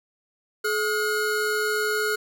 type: tone pair together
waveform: square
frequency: 426.4 / 1434.2 Hz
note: G#4 / F6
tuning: +46 / +46 cents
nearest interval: octave + major sixth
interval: 2100 cents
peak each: -26 dBFS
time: 0.64-2.16 s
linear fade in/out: 10 ms
effects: none